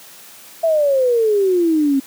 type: exponential sweep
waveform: sine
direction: down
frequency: 670 to 266.1 Hz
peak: -12 dBFS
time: 0.63-2 s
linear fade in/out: 10 ms
effects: white hiss -41 dBFS RMS until 2.06 s + high-pass 150 Hz 12 dB/octave

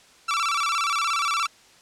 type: tone with vibrato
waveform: sawtooth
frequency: 1244.5 Hz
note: D#6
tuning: in tune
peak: -18 dBFS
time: 0.28-1.47 s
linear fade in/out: 10 ms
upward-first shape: square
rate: 17 Hz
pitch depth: 130 cents each way
effects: white hiss -53 dBFS RMS until 1.81 s + low-pass 7000 Hz 12 dB/octave

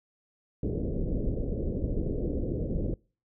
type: low-pass noise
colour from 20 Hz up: pink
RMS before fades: -30 dBFS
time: 0.63-2.94 s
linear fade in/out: 2 ms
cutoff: 530 Hz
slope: 48 dB/octave
effects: noise-tail reverb RT60 0.4 s tail -26 dB re dry

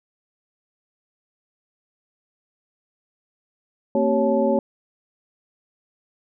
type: tone cluster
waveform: sine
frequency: 227.8 / 265.7 / 385.8 / 555 / 867 Hz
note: A#3 / C4 / G4 / C#5 / A5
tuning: -40 / +27 / -28 / +2 / -26 cents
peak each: -22 / -26 / -24 / -20 / -28 dBFS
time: 3.95-4.59 s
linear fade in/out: 2 ms
effects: none

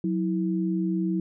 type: tone pair together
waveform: sine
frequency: 183.72 / 325.6 Hz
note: F#3 / E4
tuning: -12 / -21 cents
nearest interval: minor seventh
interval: 991 cents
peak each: -25 / -27 dBFS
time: 0.04-1.2 s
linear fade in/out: 2 ms
effects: none

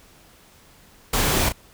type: noise with echo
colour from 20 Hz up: pink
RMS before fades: -21 dBFS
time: 1.13-1.49 s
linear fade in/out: 5 ms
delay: 34 ms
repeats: 1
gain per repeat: -8 dB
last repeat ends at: 1.524 s
effects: pink hiss -52 dBFS RMS until 1.73 s

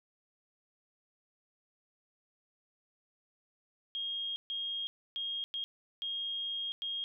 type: tone bursts at uneven times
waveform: sine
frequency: 3248 Hz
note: G#7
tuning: 39 cents flat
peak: -34 dBFS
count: 6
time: 3.95-4.36 / 4.5-4.87 / 5.16-5.44 / 5.54-5.64 / 6.02-6.72 / 6.82-7.04 s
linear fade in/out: 0 ms
effects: none

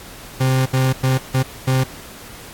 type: tone bursts at uneven times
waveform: 40% pulse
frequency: 130.81 Hz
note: C3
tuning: in tune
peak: -13 dBFS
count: 5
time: 0.4-0.66 / 0.73-0.93 / 1.03-1.18 / 1.34-1.43 / 1.67-1.84 s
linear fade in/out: 10 ms
effects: pink hiss -38 dBFS RMS until 2.53 s + AAC 64 kbps

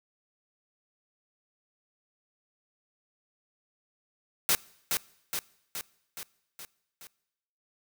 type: noise with echo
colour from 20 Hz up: white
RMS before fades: -24 dBFS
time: 4.49-4.55 s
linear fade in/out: 0 ms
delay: 420 ms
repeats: 6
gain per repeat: -4 dB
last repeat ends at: 7.07 s
effects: noise-tail reverb RT60 0.9 s tail -23 dB re dry

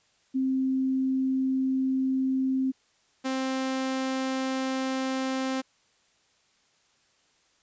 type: tone pair in turn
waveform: sine / sawtooth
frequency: 263.2 / 263.2 Hz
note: C4 / C4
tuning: +10 / +10 cents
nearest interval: unison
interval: 0 cents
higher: neither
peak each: -23 dBFS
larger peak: neither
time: 0.34-2.72 / 3.24-5.62 s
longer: neither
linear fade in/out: 20 ms
effects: white hiss -66 dBFS RMS until 7.62 s + resampled to 16000 Hz

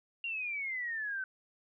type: exponential sweep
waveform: sine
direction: down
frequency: 2794 to 1513 Hz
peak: -34 dBFS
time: 0.24-1.24 s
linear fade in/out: 2 ms
effects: none

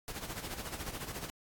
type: noise with tremolo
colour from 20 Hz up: pink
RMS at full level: -39 dBFS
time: 0.08-1.3 s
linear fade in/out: 0 ms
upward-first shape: sine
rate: 14 Hz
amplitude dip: 65%
effects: AAC 64 kbps

